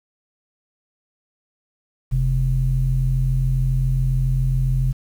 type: tone with low-pass filter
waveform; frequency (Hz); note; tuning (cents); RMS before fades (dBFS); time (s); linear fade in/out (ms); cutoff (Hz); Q
square; 43.65; F1; 0; -19; 2.11-4.93; 20; 120; 7
effects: 8-bit